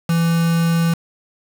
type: tone with quantisation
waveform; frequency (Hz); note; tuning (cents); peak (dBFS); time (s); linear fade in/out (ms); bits
triangle; 166.8; E3; +21; -12; 0.09-0.94; 5; 4
effects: none